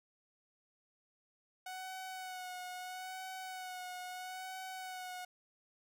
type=tone with vibrato; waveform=sawtooth; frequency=740 Hz; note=F#5; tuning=in tune; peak=-39 dBFS; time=1.66-5.25 s; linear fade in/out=5 ms; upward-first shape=sine; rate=0.76 Hz; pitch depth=30 cents each way; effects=none